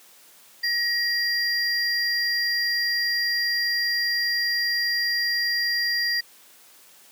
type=tone pair together; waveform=triangle; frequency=1895 / 4775 Hz; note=A#6 / D8; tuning=+28 / +28 cents; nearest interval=octave + major third; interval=1600 cents; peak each=-23 dBFS; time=0.63-6.21 s; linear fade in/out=10 ms; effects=white hiss -52 dBFS RMS until 7.11 s + high-pass 200 Hz 12 dB/octave